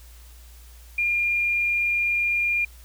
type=tone; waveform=sine; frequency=2408 Hz; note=D7; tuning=43 cents sharp; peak=-20 dBFS; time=0.98-2.65 s; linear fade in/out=5 ms; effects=added 59 Hz sine -44 dBFS peak until 2.84 s + white hiss -53 dBFS RMS until 2.84 s